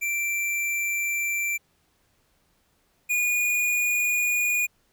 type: tone pair in turn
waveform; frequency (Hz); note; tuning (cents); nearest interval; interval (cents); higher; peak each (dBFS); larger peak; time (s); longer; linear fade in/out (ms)
square; 2349 / 2446; D7 / D#7; 0 / -30; minor second; 70; second; -25 / -22; second; 0.01-1.58 / 3.09-4.67; second; 20
effects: pink hiss -67 dBFS RMS until 4.92 s